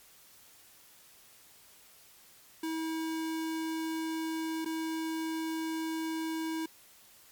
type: tone with dropouts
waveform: square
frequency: 321.6 Hz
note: E4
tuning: 43 cents flat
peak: -33 dBFS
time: 2.63-6.66 s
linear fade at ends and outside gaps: 5 ms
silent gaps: 4.648-4.658 s
effects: white hiss -58 dBFS RMS until 7.31 s + MP3 96 kbps